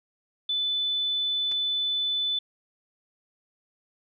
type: tone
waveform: sine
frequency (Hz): 3500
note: A7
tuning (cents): -10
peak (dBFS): -24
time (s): 0.49-2.39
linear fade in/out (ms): 5
type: clicks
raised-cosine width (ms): 0.2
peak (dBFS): -26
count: 2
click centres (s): 1.515 / 1.522
effects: none